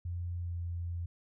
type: tone with pitch glide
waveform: sine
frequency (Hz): 87.31 to 86.11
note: F2 to F2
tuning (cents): 0 to -24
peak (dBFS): -34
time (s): 0.05-1.06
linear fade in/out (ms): 5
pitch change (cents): -24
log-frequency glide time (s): 0.39-0.55
effects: none